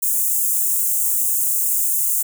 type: high-pass noise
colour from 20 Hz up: white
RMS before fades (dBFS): -19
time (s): 0.02-2.23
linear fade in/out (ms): 10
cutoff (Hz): 7000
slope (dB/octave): 48
effects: none